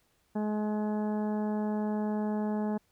harmonic tone, 211.7 Hz, G#3, 33 cents sharp, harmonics 1 / 2 / 3 / 4 / 5 / 6 / 7 / 8, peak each -29 / -37 / -40 / -40 / -50 / -56 / -56 / -54 dBFS, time 0.35-2.78 s, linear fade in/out 10 ms, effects pink hiss -71 dBFS RMS until 2.91 s

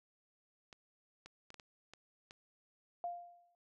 clicks, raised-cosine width 0.2 ms, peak -35 dBFS, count 7, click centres 0.728 / 1.26 / 1.504 / 1.543 / 1.598 / 1.936 / 2.309 s
sine tone with exponential decay, 698.5 Hz, F5, in tune, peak -35 dBFS, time 3.04-3.55 s, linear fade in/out 1 ms, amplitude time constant 110 ms
effects none

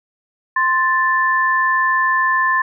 sine tone pair together, 1046.5 / 1760 Hz, C6 / A6, 0 / 0 cents, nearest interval major sixth, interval 900 cents, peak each -16 dBFS, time 0.56-2.62 s, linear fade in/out 5 ms, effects none

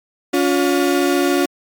35% pulse tone pair together, 282.6 / 356.7 Hz, C#4 / F4, +34 / +37 cents, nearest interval major third, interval 403 cents, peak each -15 dBFS, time 0.33-1.46 s, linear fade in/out 10 ms, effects MP3 96 kbps

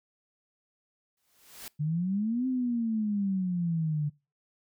white noise with exponential growth, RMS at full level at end -40 dBFS, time 1.17-1.68 s, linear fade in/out 2 ms, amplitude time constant 110 ms
sine exponential two-way sweep, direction up then down, 145.2 to 261.6 to 145.2 Hz, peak -26 dBFS, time 1.79-4.1 s, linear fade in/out 20 ms, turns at 2.47 s
effects noise-tail reverb RT60 0.3 s tail -24 dB re dry

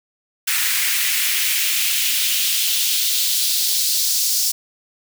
white noise with high-pass filter sweep, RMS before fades -19 dBFS, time 0.47-4.52 s, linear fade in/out 10 ms, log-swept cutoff 1800 to 5100 Hz, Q 2, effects none

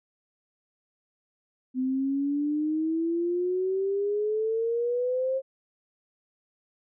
sine exponential sweep, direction up, 254.2 to 536 Hz, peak -24 dBFS, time 1.74-5.42 s, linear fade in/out 50 ms, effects none

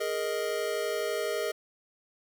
square chord, Ab suspended second, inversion none, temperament just, 415.3 / 467.2 / 623 Hz, Ab4 / Bb4 / Eb5, 0 / +4 / +2 cents, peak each -34 dBFS, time 0-1.52 s, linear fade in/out 10 ms, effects none

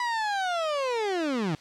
30% pulse linear sweep, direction down, 987.8 to 144.3 Hz, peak -23 dBFS, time 0-1.55 s, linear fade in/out 2 ms, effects white hiss -52 dBFS RMS until 1.6 s + low-pass 5000 Hz 12 dB/octave

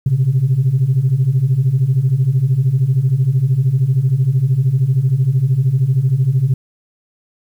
sine beating tone pair, 123 / 136 Hz, B2 / C#3, -7 / -33 cents, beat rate 13 Hz, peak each -15 / -12 dBFS, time 0.06-6.54 s, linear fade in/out 5 ms, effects tanh soft clip ceiling -6 dBFS + 8-bit

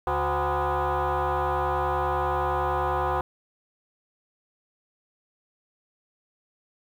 sine tone with frequency modulation, 144.9 Hz, D3, 23 cents flat, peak -21 dBFS, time 0.07-3.21 s, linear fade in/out 2 ms, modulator 220 Hz, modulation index 5.1, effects tanh soft clip ceiling -20 dBFS + 9-bit

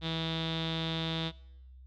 sawtooth tone with low-pass filter, 162.7 Hz, E3, 22 cents flat, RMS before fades -34 dBFS, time 0.01-1.32 s, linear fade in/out 50 ms, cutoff 3600 Hz, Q 9.8, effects noise-tail reverb RT60 0.9 s tail -22 dB re dry + added 64 Hz sine -49 dBFS peak until 1.86 s

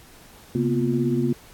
sine tone cluster, 135.1 / 233.2 / 250.4 / 351.2 Hz, C#3 / A#3 / B3 / F4, -44 / +1 / +24 / +10 cents, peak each -25 dBFS, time 0.55-1.33 s, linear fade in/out 2 ms, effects pink hiss -49 dBFS RMS until 1.53 s + AAC 64 kbps

